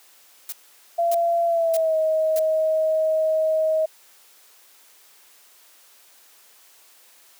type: noise bursts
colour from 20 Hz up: blue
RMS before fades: -31 dBFS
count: 4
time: 0.49-2.392 s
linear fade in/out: 2 ms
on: 33 ms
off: 590 ms
type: tone with pitch glide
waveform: sine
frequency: 681 to 631.7 Hz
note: F5 to D#5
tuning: -44 to +26 cents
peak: -17 dBFS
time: 0.98-3.86 s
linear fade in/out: 10 ms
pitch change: -130 cents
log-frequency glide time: 1.46-1.97 s
effects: white hiss -53 dBFS RMS until 7.39 s + high-pass 400 Hz 12 dB/octave